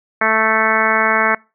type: harmonic tone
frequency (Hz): 220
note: A3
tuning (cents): 0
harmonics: 1 / 2 / 3 / 4 / 5 / 6 / 7 / 8 / 9 / 10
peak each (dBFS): -26 / -24 / -21 / -22 / -21 / -20 / -20 / -20 / -23 / -21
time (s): 0.21-1.35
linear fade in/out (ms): 5
effects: noise-tail reverb RT60 0.3 s tail -25 dB re dry